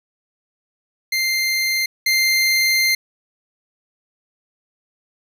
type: tone pair in turn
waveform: 25% pulse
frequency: 2093 / 2093 Hz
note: C7 / C7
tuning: 0 / 0 cents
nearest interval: unison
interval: 0 cents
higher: neither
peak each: -14 / -11 dBFS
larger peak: second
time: 1.12-1.86 / 2.06-2.95 s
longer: second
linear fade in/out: 5 ms
effects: none